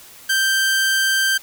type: tone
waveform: sawtooth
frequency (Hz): 1568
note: G6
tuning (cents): 0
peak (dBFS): -12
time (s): 0.29-1.38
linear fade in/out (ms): 10
effects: white hiss -43 dBFS RMS until 1.42 s